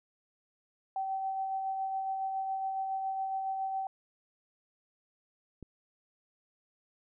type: tone with tremolo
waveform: sine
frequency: 770 Hz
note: G5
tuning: 31 cents flat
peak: -30 dBFS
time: 0.96-3.87 s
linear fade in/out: 2 ms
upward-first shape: sine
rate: 7.2 Hz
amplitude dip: 30%
type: click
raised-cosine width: 3 ms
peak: -32 dBFS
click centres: 5.627 s
effects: none